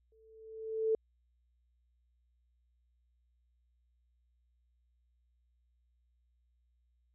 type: tone with exponential growth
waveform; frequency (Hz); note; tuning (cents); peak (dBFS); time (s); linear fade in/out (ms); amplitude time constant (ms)
sine; 441.9; A4; +7; -25; 0.12-0.95; 2; 180
effects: added 60 Hz sine -70 dBFS peak until 7.14 s